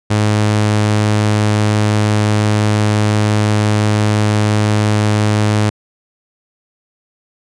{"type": "tone", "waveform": "sawtooth", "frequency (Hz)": 105.8, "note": "G#2", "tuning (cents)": 33, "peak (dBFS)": -7, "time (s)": [0.1, 5.7], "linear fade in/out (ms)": 10, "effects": ["resampled to 22050 Hz"]}